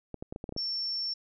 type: clicks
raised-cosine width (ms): 2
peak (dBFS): -24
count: 8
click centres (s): 0.143 / 0.225 / 0.325 / 0.361 / 0.441 / 0.492 / 0.524 / 0.564
type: tone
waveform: sine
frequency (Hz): 5430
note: F8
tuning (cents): -50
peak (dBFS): -30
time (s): 0.57-1.14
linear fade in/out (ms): 10
effects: none